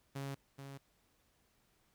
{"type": "tone with echo", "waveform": "sawtooth", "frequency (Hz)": 137.9, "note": "C#3", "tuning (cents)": -9, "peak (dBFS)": -36, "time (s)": [0.15, 0.35], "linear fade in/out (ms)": 10, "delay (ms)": 430, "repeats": 1, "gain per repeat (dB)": -7, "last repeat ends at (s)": 0.78, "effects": ["pink hiss -74 dBFS RMS until 1.94 s"]}